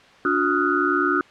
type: tone cluster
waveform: sine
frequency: 290.5 / 360.6 / 1253 / 1373 / 1473 Hz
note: D4 / F#4 / D#6 / F6 / F#6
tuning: -19 / -45 / +12 / -30 / -8 cents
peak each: -24 dBFS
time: 0.25-1.21 s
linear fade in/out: 2 ms
effects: white hiss -49 dBFS RMS until 1.3 s + low-pass 3000 Hz 12 dB/octave